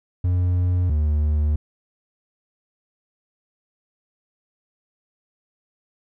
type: tone pair in turn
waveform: triangle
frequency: 89.7 / 75.29 Hz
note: F2 / D2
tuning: +47 / +44 cents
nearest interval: minor third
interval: 303 cents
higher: first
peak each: -15 dBFS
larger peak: neither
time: 0.24-0.9 / 0.9-1.56 s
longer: neither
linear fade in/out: 5 ms
effects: none